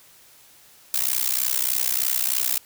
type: noise with amplitude modulation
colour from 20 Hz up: blue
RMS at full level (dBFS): -19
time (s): 0.94-2.58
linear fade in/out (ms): 0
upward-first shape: sine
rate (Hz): 63.2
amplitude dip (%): 100
effects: white hiss -52 dBFS RMS until 2.65 s